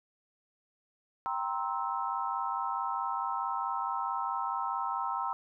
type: chord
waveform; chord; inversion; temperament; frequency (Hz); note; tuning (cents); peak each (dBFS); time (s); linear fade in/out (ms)
sine; C dominant seventh; second; just; 784.9 / 941.9 / 1046.5 / 1308.1; G5 / Bb5 / C6 / E6; +2 / +18 / 0 / -14; -37 / -35 / -36 / -36; 1.26-5.33; 0
effects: none